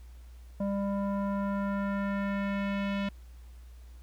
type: tone with low-pass filter sweep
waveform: square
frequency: 199.1 Hz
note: G3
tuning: 27 cents sharp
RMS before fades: -31 dBFS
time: 0.6-3.09 s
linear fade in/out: 5 ms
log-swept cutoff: 720 to 3000 Hz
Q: 1.8
effects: added 60 Hz sine -46 dBFS peak until 4.02 s + pink hiss -64 dBFS RMS until 4.02 s